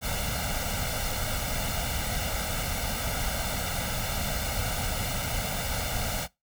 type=noise with comb filter; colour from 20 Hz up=pink; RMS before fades=-30 dBFS; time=0.01-6.28 s; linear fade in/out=50 ms; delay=1.4 ms; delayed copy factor=+0.75; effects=noise-tail reverb RT60 0.2 s tail -22 dB re dry